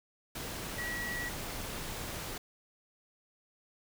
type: tone in noise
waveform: sine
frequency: 1929 Hz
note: B6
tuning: 41 cents flat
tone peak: -36 dBFS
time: 0.78-1.29 s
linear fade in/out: 5 ms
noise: pink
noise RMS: -40 dBFS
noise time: 0.35-2.38 s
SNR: +1 dB
effects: none